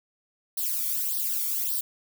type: noise with flanger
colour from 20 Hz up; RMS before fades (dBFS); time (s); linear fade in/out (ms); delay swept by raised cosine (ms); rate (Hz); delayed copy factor
violet; -28; 0.57-1.81; 5; 0.21 to 0.91; 1.7; +0.9
effects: none